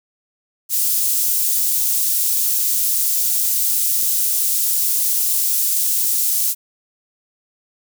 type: high-pass noise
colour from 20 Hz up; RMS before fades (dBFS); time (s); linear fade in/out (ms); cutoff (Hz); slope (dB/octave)
white; -18; 0.69-6.55; 50; 7200; 12
effects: none